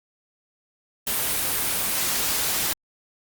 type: noise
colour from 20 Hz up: white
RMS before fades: -24 dBFS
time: 1.07-2.73 s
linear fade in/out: 0 ms
effects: Opus 32 kbps